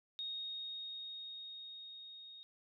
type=tone with level ramp; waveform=sine; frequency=3729 Hz; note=A#7; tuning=in tune; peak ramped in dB=-39 to -51 dBFS; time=0.19-2.43 s; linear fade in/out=0 ms; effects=none